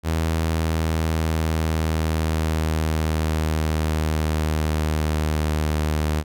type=tone with pitch glide; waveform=sawtooth; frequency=80.8 to 76.71 Hz; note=E2 to D#2; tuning=-34 to -24 cents; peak=-16 dBFS; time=0.03-6.24 s; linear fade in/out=50 ms; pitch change=-90 cents; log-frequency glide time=0.33-5.78 s; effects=none